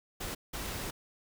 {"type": "noise bursts at uneven times", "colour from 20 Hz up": "pink", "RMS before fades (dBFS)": -38, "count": 2, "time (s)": [[0.2, 0.35], [0.53, 0.91]], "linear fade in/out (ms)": 10, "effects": []}